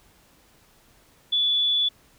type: tone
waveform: sine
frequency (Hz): 3446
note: A7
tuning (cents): -37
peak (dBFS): -19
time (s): 1.32-1.89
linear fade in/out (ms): 10
effects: pink hiss -58 dBFS RMS until 2.18 s